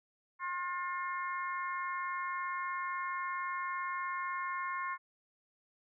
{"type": "harmonic tone", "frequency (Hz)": 356.3, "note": "F4", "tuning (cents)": 35, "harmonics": [3, 4, 5, 6], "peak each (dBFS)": [-36, -44, -43, -44], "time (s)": [0.39, 4.98], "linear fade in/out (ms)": 50, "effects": []}